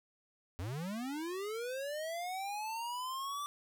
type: linear sweep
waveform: square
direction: up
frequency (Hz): 81.2 to 1174.7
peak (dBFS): -38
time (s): 0.59-3.46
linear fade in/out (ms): 0
effects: none